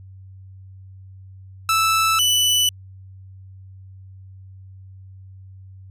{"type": "tone pair in turn", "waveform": "sawtooth", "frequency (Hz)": [1317, 2979], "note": ["E6", "F#7"], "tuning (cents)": [-2, 11], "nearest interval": "octave + major second", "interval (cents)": 1413, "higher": "second", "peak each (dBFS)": -12, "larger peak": "neither", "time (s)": [[1.69, 2.19], [2.19, 2.69]], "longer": "neither", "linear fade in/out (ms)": 2, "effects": ["added 95 Hz sine -39 dBFS peak until 5.9 s", "resampled to 32000 Hz"]}